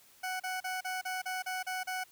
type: tone bursts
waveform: 20% pulse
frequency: 743 Hz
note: F#5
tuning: 7 cents sharp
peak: -29 dBFS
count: 9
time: 0.23-2.04 s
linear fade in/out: 10 ms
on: 170 ms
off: 35 ms
effects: white hiss -61 dBFS RMS until 2.11 s